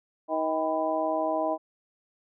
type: harmonic tone with a mistuned harmonic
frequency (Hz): 158.4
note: D#3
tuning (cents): +31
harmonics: 2 / 3 / 4 / 5 / 6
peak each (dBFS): -32 / -38 / -27 / -32 / -33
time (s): 0.28-1.58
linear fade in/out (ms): 50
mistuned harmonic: 6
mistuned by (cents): +80
effects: none